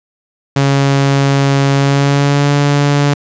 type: tone with pitch glide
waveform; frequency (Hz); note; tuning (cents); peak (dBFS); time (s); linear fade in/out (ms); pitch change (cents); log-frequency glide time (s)
sawtooth; 138.59 to 143.48; C#3 to D3; 0 to -40; -5; 0.56-3.14; 5; +60; 1.75-2.5
effects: resampled to 16000 Hz + 7-bit